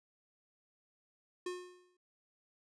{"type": "tone with exponential decay", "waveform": "square", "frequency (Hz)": 360, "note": "F#4", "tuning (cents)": -47, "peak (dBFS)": -36, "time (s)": [1.46, 1.97], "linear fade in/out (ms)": 5, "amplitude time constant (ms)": 110, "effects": ["resampled to 22050 Hz"]}